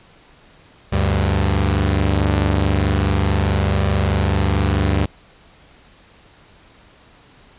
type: tone pair together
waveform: sawtooth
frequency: 73.64 / 98.3 Hz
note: D2 / G2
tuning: +5 / +5 cents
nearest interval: perfect fourth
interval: 500 cents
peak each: -14 dBFS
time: 0.92-5.06 s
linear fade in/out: 10 ms
effects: pink hiss -49 dBFS RMS until 7.58 s + resampled to 8000 Hz